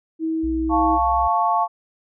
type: tone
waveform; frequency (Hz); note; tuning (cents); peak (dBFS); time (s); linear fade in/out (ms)
sine; 321.5; E4; -43; -20; 0.19-0.99; 50
type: tone with pitch glide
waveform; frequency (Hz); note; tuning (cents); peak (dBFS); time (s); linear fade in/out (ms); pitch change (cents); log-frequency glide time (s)
sine; 61.74 to 62.21; B1 to B1; 0 to +13; -27; 0.43-1.28; 10; +13; 0.59-1.06
type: chord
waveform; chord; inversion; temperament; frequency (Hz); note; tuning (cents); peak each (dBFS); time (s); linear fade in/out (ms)
sine; F augmented; none; equal; 698.5 / 880 / 1108.7; F5 / A5 / C#6; 0 / 0 / 0; -21 / -20 / -21; 0.69-1.68; 50
effects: none